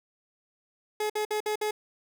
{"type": "tone bursts", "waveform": "30% pulse", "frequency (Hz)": 424.6, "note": "G#4", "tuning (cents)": 38, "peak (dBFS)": -24, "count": 5, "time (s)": [1, 1.71], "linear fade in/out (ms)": 5, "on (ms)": 98, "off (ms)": 55, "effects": []}